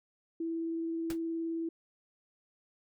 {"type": "tone with vibrato", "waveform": "sine", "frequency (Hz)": 329.6, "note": "E4", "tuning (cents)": 0, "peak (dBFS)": -32, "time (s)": [0.4, 1.69], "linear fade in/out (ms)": 5, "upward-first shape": "triangle", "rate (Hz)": 19, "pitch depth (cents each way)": 12}
{"type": "noise with exponential decay", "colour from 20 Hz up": "pink", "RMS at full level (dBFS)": -37, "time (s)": [1.1, 1.19], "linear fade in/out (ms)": 2, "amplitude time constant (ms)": 18}
{"effects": []}